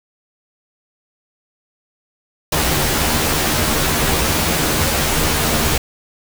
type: noise with comb filter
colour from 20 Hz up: pink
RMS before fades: -17 dBFS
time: 2.52-5.78 s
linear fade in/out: 5 ms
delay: 13 ms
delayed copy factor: +0.7
effects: none